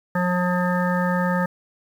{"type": "harmonic tone", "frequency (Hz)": 179.1, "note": "F3", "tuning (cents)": 44, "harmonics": [1, 3, 5, 7, 9, 10], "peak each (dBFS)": [-21, -26, -28, -29, -31, -31], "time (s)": [0.15, 1.46], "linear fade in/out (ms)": 5, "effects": ["8-bit"]}